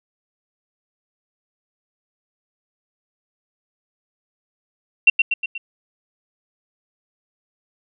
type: tone with echo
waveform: sine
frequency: 2728 Hz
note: F7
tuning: 41 cents flat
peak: -6 dBFS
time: 5.07-5.1 s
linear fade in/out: 5 ms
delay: 120 ms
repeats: 4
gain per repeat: -5 dB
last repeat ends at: 5.58 s
effects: none